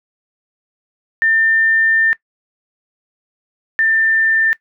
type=tone pair in turn; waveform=sine; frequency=1800 / 1789.7 Hz; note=A6 / A6; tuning=+39 / +29 cents; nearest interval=unison; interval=10 cents; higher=first; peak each=-11 / -11 dBFS; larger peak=neither; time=1.22-2.13 / 3.79-4.53 s; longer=first; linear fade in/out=0 ms; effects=noise-tail reverb RT60 0.1 s tail -20 dB re dry